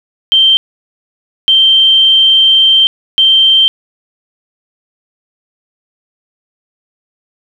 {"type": "tone bursts at uneven times", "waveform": "sine", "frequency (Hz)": 3136, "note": "G7", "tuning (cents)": 0, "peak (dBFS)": -4, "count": 3, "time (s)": [[0.32, 0.57], [1.48, 2.87], [3.18, 3.68]], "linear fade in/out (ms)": 0, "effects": ["7-bit"]}